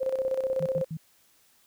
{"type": "tone with tremolo", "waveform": "sine", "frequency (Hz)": 526, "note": "C5", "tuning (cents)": 9, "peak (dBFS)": -23, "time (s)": [0, 0.85], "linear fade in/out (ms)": 20, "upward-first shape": "square", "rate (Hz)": 16, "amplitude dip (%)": 60}
{"type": "tone bursts", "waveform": "sine", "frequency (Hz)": 160, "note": "D#3", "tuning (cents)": 49, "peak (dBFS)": -31, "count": 3, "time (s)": [0.6, 0.971], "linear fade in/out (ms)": 5, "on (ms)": 65, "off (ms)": 88}
{"effects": ["white hiss -63 dBFS RMS until 1.66 s"]}